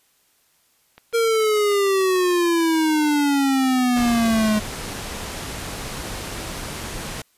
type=click train; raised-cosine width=0.3 ms; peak=-26 dBFS; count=24; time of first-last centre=0.98-4.377 s; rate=6.77 Hz
type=exponential sweep; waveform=square; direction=down; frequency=466.2 to 210.9 Hz; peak=-17 dBFS; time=1.13-4.6 s; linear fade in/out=20 ms
type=low-pass noise; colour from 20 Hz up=pink; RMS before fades=-31 dBFS; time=3.96-7.22 s; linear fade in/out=5 ms; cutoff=12000 Hz; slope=24 dB/octave
effects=white hiss -62 dBFS RMS until 7.37 s + resampled to 32000 Hz